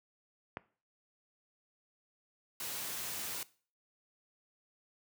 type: click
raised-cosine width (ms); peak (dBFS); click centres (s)
0.5; -23; 0.571
type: noise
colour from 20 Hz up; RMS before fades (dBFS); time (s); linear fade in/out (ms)
white; -40; 2.6-3.43; 2
effects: noise-tail reverb RT60 0.4 s tail -19 dB re dry + high-pass 80 Hz 12 dB/octave